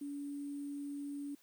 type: tone with sample-and-hold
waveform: sine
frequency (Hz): 285.1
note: C#4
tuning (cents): +49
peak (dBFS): -39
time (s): 0.01-1.35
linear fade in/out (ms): 5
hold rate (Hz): 8820
effects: white hiss -68 dBFS RMS until 1.42 s + high-pass 150 Hz 12 dB/octave